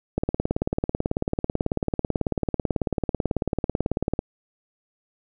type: click train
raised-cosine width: 2 ms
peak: -9 dBFS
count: 74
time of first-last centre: 0.18-4.191 s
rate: 18.2 Hz
effects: none